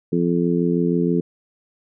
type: harmonic tone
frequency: 86.3 Hz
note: F2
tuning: 20 cents flat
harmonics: 2 / 3 / 4 / 5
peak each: -20 / -22 / -23 / -24 dBFS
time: 0.12-1.21 s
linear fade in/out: 10 ms
effects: none